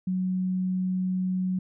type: tone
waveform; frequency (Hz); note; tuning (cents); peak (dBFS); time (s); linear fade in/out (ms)
sine; 185; F#3; 0; -24; 0.07-1.59; 5
effects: none

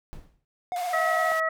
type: noise with exponential decay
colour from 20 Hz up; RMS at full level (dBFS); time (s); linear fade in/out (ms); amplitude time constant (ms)
brown; -37; 0.13-0.45; 0; 69
type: tone with vibrato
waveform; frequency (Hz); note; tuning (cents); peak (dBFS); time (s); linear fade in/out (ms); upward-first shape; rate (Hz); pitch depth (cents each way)
triangle; 713; F5; +36; -25; 0.72-1.32; 0; sine; 17; 45
type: band-pass noise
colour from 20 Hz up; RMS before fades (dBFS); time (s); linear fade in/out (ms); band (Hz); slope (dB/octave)
pink; -41; 0.76-1.4; 2; 570 to 16000; 48
type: harmonic tone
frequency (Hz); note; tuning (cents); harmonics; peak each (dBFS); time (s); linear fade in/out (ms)
643; E5; -43; 1 / 2 / 3; -27 / -27 / -27; 0.93-1.49; 5
effects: none

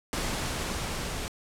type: noise with level ramp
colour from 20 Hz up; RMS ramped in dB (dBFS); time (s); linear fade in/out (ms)
pink; -30 to -34; 0.13-1.28; 0
effects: low-pass 10000 Hz 12 dB/octave

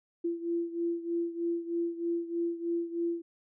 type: beating tone pair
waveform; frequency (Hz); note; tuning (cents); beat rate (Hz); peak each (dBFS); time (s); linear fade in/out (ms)
sine; 338.8 / 342; E4 / F4; +48 / -36; 3.2; -31 / -35; 0.24-3.22; 10
effects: none

